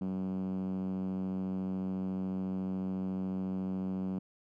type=tone with band-pass filter; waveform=5% pulse; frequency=94 Hz; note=F#2; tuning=28 cents sharp; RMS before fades=-35 dBFS; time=0.01-4.19 s; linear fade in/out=5 ms; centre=200 Hz; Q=4.5; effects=none